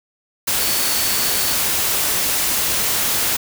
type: tone in noise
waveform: sine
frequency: 4458 Hz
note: C#8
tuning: 9 cents sharp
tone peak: -27 dBFS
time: 0.6-1.55 s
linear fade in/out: 10 ms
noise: white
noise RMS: -19 dBFS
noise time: 0.47-3.37 s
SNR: -11 dB
effects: none